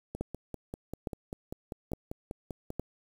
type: two click trains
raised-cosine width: 2 ms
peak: -19 / -24 dBFS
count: 4 / 14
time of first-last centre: 0.21-2.796 / 0.15-2.704 s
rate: 1.16 / 5.09 Hz
effects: 8-bit